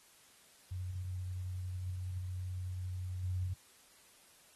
sine tone with level steps, 91.5 Hz, F#2, 19 cents flat, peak -37 / -33 dBFS, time 0.71-3.54 s, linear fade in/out 10 ms, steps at 3.23 s, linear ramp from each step 10 ms, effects white hiss -63 dBFS RMS until 4.55 s + AAC 32 kbps

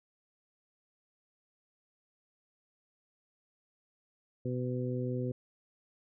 harmonic tone, 125.4 Hz, B2, 27 cents sharp, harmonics 1 / 2 / 3 / 4, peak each -34 / -37 / -39 / -40 dBFS, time 4.45-5.32 s, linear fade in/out 5 ms, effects none

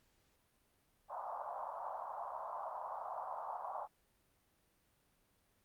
white band-pass noise, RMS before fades -44 dBFS, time 1.08-3.88 s, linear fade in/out 50 ms, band 620 to 1100 Hz, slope 48 dB/octave, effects pink hiss -75 dBFS RMS until 5.64 s + Opus 48 kbps

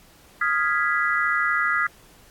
sine chord, F half-diminished seventh, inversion third, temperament equal, 1244.5 / 1396.9 / 1661.2 / 1975.5 Hz, Eb6 / F6 / Ab6 / Cb7, 0 / 0 / 0 / 0 cents, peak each -25 dBFS, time 0.41-1.87 s, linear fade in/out 5 ms, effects pink hiss -53 dBFS RMS until 2.3 s + AAC 64 kbps

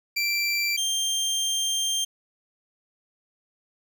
25% pulse tone pair in turn, 2349 / 3175 Hz, D7 / G7, 0 / +21 cents, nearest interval perfect fourth, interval 521 cents, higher second, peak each -19 / -20 dBFS, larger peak first, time 0.16-0.77 / 0.77-2.05 s, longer second, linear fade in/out 10 ms, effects none

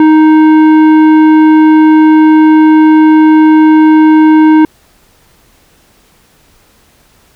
sine tone with tanh clipping, 311.8 Hz, D#4, 4 cents sharp, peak -3 dBFS, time 0-4.65 s, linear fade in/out 2 ms, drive 12 dB, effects pink hiss -47 dBFS RMS until 7.35 s

